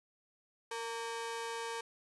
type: ring-modulated tone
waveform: sawtooth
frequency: 689 Hz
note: F5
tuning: 24 cents flat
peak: -31 dBFS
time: 0.71-1.81 s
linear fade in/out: 5 ms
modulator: 227 Hz
effects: resampled to 24000 Hz + 10-bit